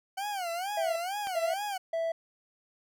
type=tone with vibrato; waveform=40% pulse; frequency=748 Hz; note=F#5; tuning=19 cents sharp; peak=-31 dBFS; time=0.17-1.78 s; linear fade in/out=10 ms; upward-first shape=sine; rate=2.2 Hz; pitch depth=190 cents each way
type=tone bursts; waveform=triangle; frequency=659.3 Hz; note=E5; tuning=in tune; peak=-26 dBFS; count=3; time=0.77-2.12 s; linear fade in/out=5 ms; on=190 ms; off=390 ms
type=click; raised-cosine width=0.3 ms; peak=-25 dBFS; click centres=1.271 s
effects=none